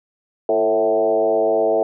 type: tone with frequency modulation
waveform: sine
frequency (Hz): 550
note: C#5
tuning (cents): -14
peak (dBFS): -14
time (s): 0.49-1.83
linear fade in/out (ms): 2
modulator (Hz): 104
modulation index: 1.7
effects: none